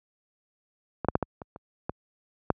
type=clicks; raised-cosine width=1 ms; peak=-15 / -7 / -7 / -12 / -24 / -27 / -15 / -7 dBFS; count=8; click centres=1.047 / 1.086 / 1.154 / 1.227 / 1.418 / 1.561 / 1.895 / 2.503 s; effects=high-pass 60 Hz 12 dB/octave